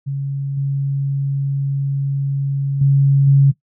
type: tone with level steps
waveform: sine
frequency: 138.59 Hz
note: C#3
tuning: in tune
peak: -19 / -16 / -9 / -7 dBFS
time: 0.06-3.52 s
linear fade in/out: 20 ms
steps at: 0.57 / 2.81 / 3.27 s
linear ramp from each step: 5 ms
effects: noise-tail reverb RT60 0.1 s tail -17 dB re dry